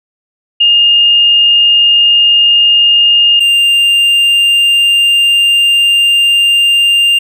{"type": "tone pair in turn", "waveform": ["sine", "triangle"], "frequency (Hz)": [2829, 2798], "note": ["F7", "F7"], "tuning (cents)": [22, 3], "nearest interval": "unison", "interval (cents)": 19, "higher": "first", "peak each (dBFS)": -4, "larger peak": "neither", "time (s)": [[0.6, 3.4], [3.4, 7.19]], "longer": "second", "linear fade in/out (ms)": 10, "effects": []}